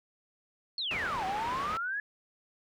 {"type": "exponential two-way sweep", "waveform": "sine", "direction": "down then up", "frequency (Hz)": [4435, 740, 1725], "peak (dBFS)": -31, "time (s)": [0.78, 2], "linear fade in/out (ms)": 2, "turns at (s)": 1.25}
{"type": "low-pass noise", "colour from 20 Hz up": "white", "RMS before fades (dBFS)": -39, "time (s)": [0.91, 1.77], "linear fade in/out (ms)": 0, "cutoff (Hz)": 1800, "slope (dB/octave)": 12}
{"effects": []}